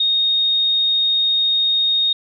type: tone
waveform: sine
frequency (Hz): 3714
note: A#7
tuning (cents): -7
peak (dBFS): -14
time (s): 0-2.13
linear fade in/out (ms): 5
effects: none